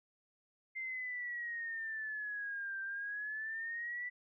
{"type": "exponential two-way sweep", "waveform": "sine", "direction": "down then up", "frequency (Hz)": [2093, 1568, 1979], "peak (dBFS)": -38, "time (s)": [0.75, 4.1], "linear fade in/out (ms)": 20, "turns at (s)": 2.81, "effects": []}